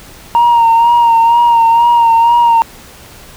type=tone with vibrato; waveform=sine; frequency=932.3 Hz; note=A#5; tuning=in tune; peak=-3 dBFS; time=0.35-2.62 s; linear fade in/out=0 ms; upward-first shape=sine; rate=2.1 Hz; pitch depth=36 cents each way; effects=tanh soft clip ceiling -3 dBFS + pink hiss -36 dBFS RMS until 3.36 s